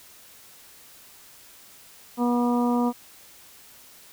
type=harmonic tone; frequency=241.9 Hz; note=B3; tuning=36 cents flat; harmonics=1 / 2 / 3 / 4 / 5; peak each=-21 / -29 / -31 / -30 / -35 dBFS; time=2.17-2.93 s; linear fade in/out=50 ms; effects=white hiss -50 dBFS RMS until 4.12 s